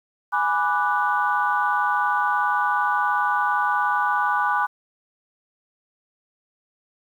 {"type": "chord", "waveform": "sine", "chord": "G# half-diminished seventh", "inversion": "none", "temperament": "equal", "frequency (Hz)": [830.6, 987.8, 1174.7, 1480], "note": ["G#5", "B5", "D6", "F#6"], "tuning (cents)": [0, 0, 0, 0], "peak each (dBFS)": -24, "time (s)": [0.32, 4.67], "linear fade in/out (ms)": 20, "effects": ["tanh soft clip ceiling -8 dBFS", "9-bit"]}